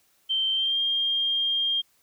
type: tone with pitch glide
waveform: sine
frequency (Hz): 3124 to 3210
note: G7 to G7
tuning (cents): -7 to +40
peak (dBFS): -22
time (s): 0.29-1.82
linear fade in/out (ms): 20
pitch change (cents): +47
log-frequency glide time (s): 0.53-0.8
effects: white hiss -65 dBFS RMS until 2.02 s